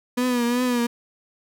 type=tone with vibrato; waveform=35% pulse; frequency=244.2 Hz; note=B3; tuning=19 cents flat; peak=-18 dBFS; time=0.17-0.87 s; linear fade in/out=10 ms; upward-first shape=triangle; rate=2.7 Hz; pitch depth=66 cents each way; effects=none